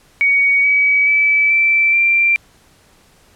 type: tone with pitch steps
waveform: sine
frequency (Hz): 2245 / 2274 / 2303 / 2332 / 2362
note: C#7 / C#7 / D7 / D7 / D7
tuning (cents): +21 / +44 / -34 / -13 / +9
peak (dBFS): -10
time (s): 0.21-2.36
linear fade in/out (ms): 0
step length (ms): 430
effects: pink hiss -51 dBFS RMS until 3.35 s + low-pass 12000 Hz 12 dB/octave